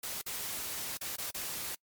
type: noise with dropouts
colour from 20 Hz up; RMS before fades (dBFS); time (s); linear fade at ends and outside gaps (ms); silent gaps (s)
white; -38; 0.03-1.75; 5; 0.216-0.262 / 0.973-1.011 / 1.161-1.182 / 1.308-1.344
effects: noise-tail reverb RT60 0.1 s tail -26 dB re dry + MP3 96 kbps